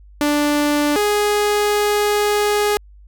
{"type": "tone pair in turn", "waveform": "sawtooth", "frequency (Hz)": [293.7, 415.4], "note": ["D4", "G#4"], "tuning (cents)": [0, 0], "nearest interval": "tritone", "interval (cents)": 600, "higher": "second", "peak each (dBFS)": -11, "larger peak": "neither", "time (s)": [[0.21, 0.96], [0.96, 2.77]], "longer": "second", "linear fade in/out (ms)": 0, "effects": ["added 50 Hz sine -41 dBFS peak until 3.07 s"]}